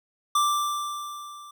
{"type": "tone with level ramp", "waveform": "square", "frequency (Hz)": 1177, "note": "D6", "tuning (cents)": 3, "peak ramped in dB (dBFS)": [-19, -43], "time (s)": [0.35, 1.51], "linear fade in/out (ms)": 5, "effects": []}